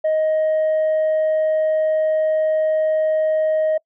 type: tone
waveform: sine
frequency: 626 Hz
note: D#5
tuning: 10 cents sharp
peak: -13 dBFS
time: 0.04-3.78 s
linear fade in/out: 10 ms
effects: noise-tail reverb RT60 0.1 s tail -26 dB re dry + tanh soft clip ceiling -14 dBFS